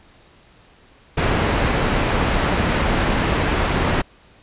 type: low-pass noise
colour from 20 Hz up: pink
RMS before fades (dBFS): -19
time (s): 1.17-4.02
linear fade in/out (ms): 10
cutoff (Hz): 2600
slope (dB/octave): 12
effects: pink hiss -51 dBFS RMS until 4.42 s + resampled to 8000 Hz